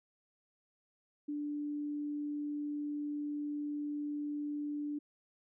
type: tone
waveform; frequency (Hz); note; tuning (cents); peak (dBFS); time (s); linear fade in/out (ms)
sine; 293.7; D4; 0; -35; 1.28-4.99; 10
effects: none